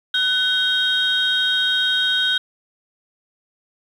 sine tone cluster, 1504 / 3212 / 3755 Hz, F#6 / G7 / A#7, +28 / +41 / +12 cents, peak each -20 dBFS, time 0.14-2.38 s, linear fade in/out 5 ms, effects tanh soft clip ceiling -9 dBFS + 8-bit

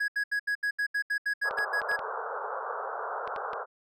triangle tone bursts, 1664 Hz, G#6, 3 cents sharp, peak -24 dBFS, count 13, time 0-1.966 s, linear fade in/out 10 ms, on 82 ms, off 75 ms
white band-pass noise, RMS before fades -35 dBFS, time 1.43-3.66 s, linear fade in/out 50 ms, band 410 to 1500 Hz, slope 96 dB/octave
clicks, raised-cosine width 0.3 ms, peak -25 dBFS, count 8, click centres 1.51 / 1.586 / 1.817 / 1.915 / 1.992 / 3.276 / 3.362 / 3.533 s
effects none

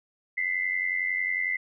sine tone pair together, 2000 / 2091 Hz, B6 / C7, +21 / -2 cents, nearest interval minor second, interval 77 cents, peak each -28 dBFS, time 0.37-1.57 s, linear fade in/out 10 ms, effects none

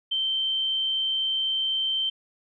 sine tone, 3116 Hz, G7, 11 cents flat, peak -23 dBFS, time 0.11-2.1 s, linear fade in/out 10 ms, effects none

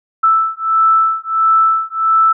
sine beating tone pair, 1318.5 / 1320 Hz, E6 / E6, 0 / +2 cents, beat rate 1.5 Hz, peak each -13 dBFS, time 0.23-2.33 s, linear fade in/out 10 ms, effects none

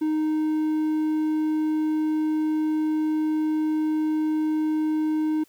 triangle tone, 310 Hz, D#4, 6 cents flat, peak -19 dBFS, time 0.01-5.44 s, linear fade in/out 10 ms, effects white hiss -60 dBFS RMS until 5.48 s

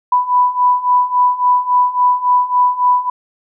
sine beating tone pair, 989 / 992.6 Hz, B5 / B5, +2 / +8 cents, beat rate 3.6 Hz, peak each -15 / -12 dBFS, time 0.12-3.1 s, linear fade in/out 5 ms, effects none

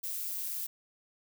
violet noise with amplitude modulation, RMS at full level -34 dBFS, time 0.03-0.67 s, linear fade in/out 10 ms, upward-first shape sine, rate 183 Hz, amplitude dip 55%, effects none

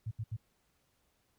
sine tone bursts, 110 Hz, A2, in tune, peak -34 dBFS, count 3, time 0.06-0.367 s, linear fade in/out 10 ms, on 53 ms, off 74 ms, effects pink hiss -75 dBFS RMS until 1.38 s

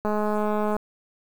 click train, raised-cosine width 1 ms, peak -13 dBFS, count 152, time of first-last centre 0.05-0.766 s, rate 211 Hz, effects 7-bit

